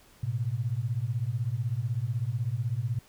sine beating tone pair, 110 / 126 Hz, A2 / B2, 0 / +35 cents, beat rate 16 Hz, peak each -30 dBFS, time 0.23-2.99 s, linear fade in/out 5 ms, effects pink hiss -58 dBFS RMS until 3.08 s

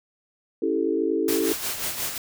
sine chord, A dominant seventh, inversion first, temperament equal, 277.2 / 329.6 / 392 / 440 Hz, C#4 / E4 / G4 / A4, 0 / 0 / 0 / 0 cents, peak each -29 / -25 / -27 / -26 dBFS, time 0.62-1.53 s, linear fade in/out 5 ms
white noise with tremolo, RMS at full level -27 dBFS, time 1.28-2.18 s, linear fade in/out 2 ms, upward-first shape sine, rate 5.6 Hz, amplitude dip 55%
effects none

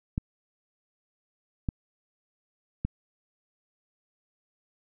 clicks, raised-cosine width 5 ms, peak -15 dBFS, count 3, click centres 0.179 / 1.688 / 2.85 s, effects none

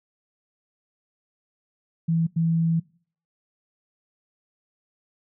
sine tone bursts at uneven times, 164.81 Hz, E3, in tune, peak -19 dBFS, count 2, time 2.08-2.27 / 2.36-2.8 s, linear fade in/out 10 ms, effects noise-tail reverb RT60 0.5 s tail -23 dB re dry

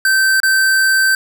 square tone with dropouts, 1551 Hz, G6, 19 cents flat, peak -11 dBFS, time 0.05-1.15 s, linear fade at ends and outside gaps 2 ms, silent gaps 0.402-0.432 s, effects 7-bit

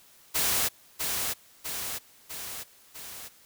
white noise with echo, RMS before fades -26 dBFS, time 0.34-0.69 s, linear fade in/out 20 ms, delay 650 ms, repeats 4, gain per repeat -4 dB, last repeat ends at 3.29 s, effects white hiss -57 dBFS RMS until 3.45 s

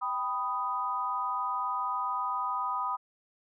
sine chord, G augmented, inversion none, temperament equal with one note detuned, 784 / 991.8 / 1244.5 Hz, G5 / B5 / D#6, 0 / +7 / 0 cents, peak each -38 / -32 / -32 dBFS, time 0.01-2.97 s, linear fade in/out 20 ms, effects none

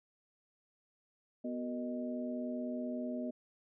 harmonic tone with a mistuned harmonic, 123.47 Hz, B2, in tune, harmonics 2 / 3 / 4 / 5, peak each -37 / -47 / -49 / -42 dBFS, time 1.44-3.31 s, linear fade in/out 10 ms, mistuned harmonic 4, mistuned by -120 cents, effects none

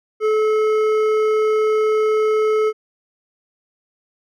sine tone with hard clipping, 432 Hz, A4, 32 cents flat, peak -16 dBFS, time 0.2-2.73 s, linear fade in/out 50 ms, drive 9 dB, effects none

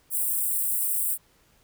white high-pass noise, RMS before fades -26 dBFS, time 0.1-1.18 s, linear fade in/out 50 ms, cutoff 8000 Hz, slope 96 dB/octave, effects pink hiss -62 dBFS RMS until 1.63 s

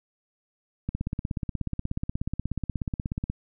click train, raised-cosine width 5 ms, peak -16 dBFS, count 41, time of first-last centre 0.89-3.3 s, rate 16.6 Hz, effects none

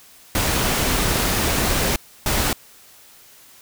pink noise bursts at uneven times, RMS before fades -20 dBFS, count 2, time 0.35-1.96 / 2.26-2.53 s, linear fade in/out 2 ms, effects white hiss -48 dBFS RMS until 3.61 s

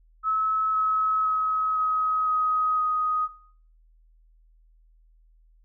sine tone with pitch steps, 1294 / 1285.1 / 1276.2 / 1267.4 / 1258.6 / 1249.9 Hz, E6 / E6 / D#6 / D#6 / D#6 / D#6, -32 / -44 / +44 / +32 / +19 / +7 cents, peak -21 dBFS, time 0.23-3.29 s, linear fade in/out 50 ms, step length 510 ms, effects noise-tail reverb RT60 0.5 s tail -17 dB re dry + added 40 Hz sine -55 dBFS peak until 5.64 s

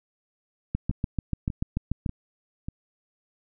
two click trains, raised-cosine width 5 ms, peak -20 / -13 dBFS, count 4 / 10, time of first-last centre 0.91-2.685 / 0.75-2.062 s, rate 1.69 / 6.86 Hz, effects none

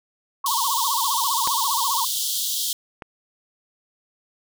sine tone with vibrato, 1010 Hz, B5, 39 cents sharp, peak -22 dBFS, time 0.44-2.05 s, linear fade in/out 5 ms, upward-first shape sine, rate 15 Hz, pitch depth 200 cents each way
pink high-pass noise, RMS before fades -25 dBFS, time 0.46-2.73 s, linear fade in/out 2 ms, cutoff 3100 Hz, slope 96 dB/octave
clicks, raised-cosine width 0.5 ms, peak -14 / -20 dBFS, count 2, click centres 1.474 / 3.022 s
effects none

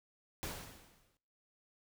pink noise with exponential decay, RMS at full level -39 dBFS, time 0.43-1.17 s, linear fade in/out 0 ms, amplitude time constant 160 ms, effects noise-tail reverb RT60 0.8 s tail -24 dB re dry

